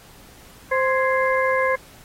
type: harmonic tone with a mistuned harmonic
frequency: 523 Hz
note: C5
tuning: 1 cent flat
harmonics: 1 / 2 / 3 / 4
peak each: -20 / -23 / -25 / -26 dBFS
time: 0.71-1.76 s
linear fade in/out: 10 ms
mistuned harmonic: 3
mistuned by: +100 cents
effects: pink hiss -48 dBFS RMS until 2.04 s + AAC 48 kbps